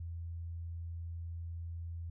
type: tone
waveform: sine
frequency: 84.1 Hz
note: E2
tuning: 35 cents sharp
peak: -39 dBFS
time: 0-2.1 s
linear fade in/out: 5 ms
effects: none